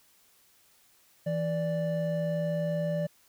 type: tone pair together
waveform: triangle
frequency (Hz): 164.65 / 587.3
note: E3 / D5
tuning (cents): -2 / 0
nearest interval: octave + minor seventh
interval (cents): 2202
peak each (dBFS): -28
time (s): 1.26-3.07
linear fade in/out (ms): 10
effects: white hiss -63 dBFS RMS until 3.28 s